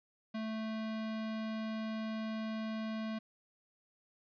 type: tone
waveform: square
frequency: 220 Hz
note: A3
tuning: in tune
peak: -37 dBFS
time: 0.34-3.19 s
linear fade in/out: 10 ms
effects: resampled to 11025 Hz + 12-bit